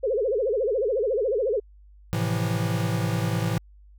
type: tone with vibrato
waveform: sine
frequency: 470.4 Hz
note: A#4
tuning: 16 cents sharp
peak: -21 dBFS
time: 0.03-1.6 s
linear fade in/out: 10 ms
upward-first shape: sine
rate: 14 Hz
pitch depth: 260 cents each way
type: chord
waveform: square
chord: F major seventh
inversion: first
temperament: equal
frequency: 110 / 130.81 / 164.81 / 174.61 Hz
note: A2 / C3 / E3 / F3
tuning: 0 / 0 / 0 / 0 cents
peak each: -27 / -32 / -29 / -33 dBFS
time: 2.13-3.58 s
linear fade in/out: 0 ms
effects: added 50 Hz sine -48 dBFS peak until 3.98 s